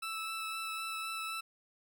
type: tone with vibrato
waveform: 20% pulse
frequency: 1316 Hz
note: E6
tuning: 3 cents flat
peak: -32 dBFS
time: 0.02-1.41 s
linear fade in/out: 10 ms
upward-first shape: sine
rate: 3.9 Hz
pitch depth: 10 cents each way
effects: none